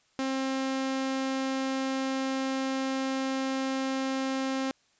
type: tone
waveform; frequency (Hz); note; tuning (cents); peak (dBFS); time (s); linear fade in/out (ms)
sawtooth; 266.1; C4; +29; -24; 0.19-4.71; 0
effects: white hiss -67 dBFS RMS until 4.99 s + resampled to 16000 Hz